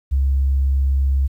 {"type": "tone", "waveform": "sine", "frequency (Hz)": 68, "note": "C#2", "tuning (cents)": -33, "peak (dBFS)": -13, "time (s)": [0.11, 1.28], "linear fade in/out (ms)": 20, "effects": ["tanh soft clip ceiling -10 dBFS", "9-bit"]}